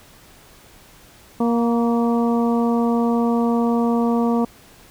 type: harmonic tone with a mistuned harmonic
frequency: 234.7 Hz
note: A#3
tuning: 12 cents sharp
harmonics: 1 / 2 / 3 / 4 / 5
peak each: -17 / -23 / -27 / -29 / -31 dBFS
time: 1.4-4.45 s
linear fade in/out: 5 ms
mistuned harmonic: 5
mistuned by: -28 cents
effects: pink hiss -48 dBFS RMS until 4.9 s